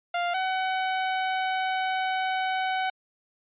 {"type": "tone pair in turn", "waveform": "sawtooth", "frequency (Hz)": [698.5, 752.8], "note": ["F5", "F#5"], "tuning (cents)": [0, 30], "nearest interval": "minor second", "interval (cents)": 130, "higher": "second", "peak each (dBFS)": -21, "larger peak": "neither", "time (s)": [[0.14, 0.34], [0.34, 2.9]], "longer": "second", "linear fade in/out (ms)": 5, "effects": ["resampled to 8000 Hz"]}